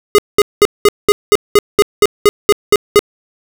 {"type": "tone bursts", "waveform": "square", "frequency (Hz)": 414, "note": "G#4", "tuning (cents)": -5, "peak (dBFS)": -4, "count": 13, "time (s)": [0.15, 2.992], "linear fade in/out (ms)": 0, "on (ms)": 34, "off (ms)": 200, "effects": []}